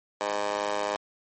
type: tone with high-pass filter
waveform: 15% pulse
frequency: 102.9 Hz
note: G#2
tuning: 16 cents flat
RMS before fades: -29 dBFS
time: 0.21-0.96 s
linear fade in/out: 0 ms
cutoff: 650 Hz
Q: 7.9
effects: MP3 32 kbps